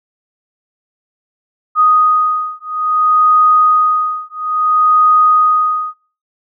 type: beating tone pair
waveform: sine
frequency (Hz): 1244.5 / 1245.09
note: D#6 / D#6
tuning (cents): 0 / +1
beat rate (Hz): 0.59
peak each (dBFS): -12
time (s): 1.75-5.94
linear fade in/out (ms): 50
effects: noise-tail reverb RT60 0.4 s tail -25 dB re dry